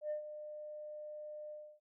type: tone with ADSR envelope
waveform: sine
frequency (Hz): 603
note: D5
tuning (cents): +46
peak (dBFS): -33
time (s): 0.01-1.8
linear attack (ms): 95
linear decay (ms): 110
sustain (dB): -11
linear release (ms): 290
effects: noise-tail reverb RT60 0.1 s tail -26 dB re dry + tanh soft clip ceiling -32 dBFS